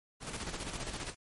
pink noise with tremolo, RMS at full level -38 dBFS, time 0.2-1.15 s, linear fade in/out 50 ms, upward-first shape square, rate 15 Hz, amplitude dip 50%, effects MP3 48 kbps

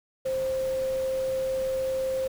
sine tone in noise, 526 Hz, C5, 9 cents sharp, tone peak -25 dBFS, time 0.25-2.28 s, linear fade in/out 10 ms, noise pink, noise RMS -43 dBFS, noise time 0.25-2.28 s, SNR +15 dB, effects none

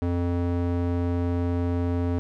square tone with band-pass filter, 87.1 Hz, F2, 4 cents flat, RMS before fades -25 dBFS, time 0.02-2.19 s, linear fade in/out 0 ms, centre 270 Hz, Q 0.7, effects none

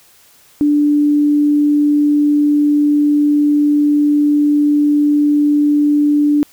sine tone, 293.7 Hz, D4, in tune, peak -9 dBFS, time 0.61-6.43 s, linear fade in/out 0 ms, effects white hiss -48 dBFS RMS until 6.52 s

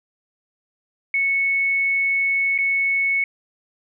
sine tone with dropouts, 2208 Hz, C#7, 7 cents flat, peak -17 dBFS, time 1.14-3.24 s, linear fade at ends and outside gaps 2 ms, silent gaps 2.579-2.586 s, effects none

